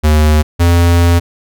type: tone pair in turn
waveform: square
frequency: 76.4 / 85.92 Hz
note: D#2 / F2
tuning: -31 / -28 cents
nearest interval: major second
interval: 203 cents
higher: second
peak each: -7 dBFS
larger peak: neither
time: 0.03-0.43 / 0.59-1.2 s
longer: second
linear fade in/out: 20 ms
effects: none